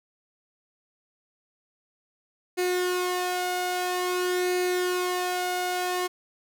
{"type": "tone with flanger", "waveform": "sawtooth", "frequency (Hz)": 361.5, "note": "F#4", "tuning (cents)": -40, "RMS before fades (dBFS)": -27, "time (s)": [2.57, 6.08], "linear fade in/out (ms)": 20, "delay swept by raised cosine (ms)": [0.45, 1.4], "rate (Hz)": 0.5, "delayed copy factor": 0.5, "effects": []}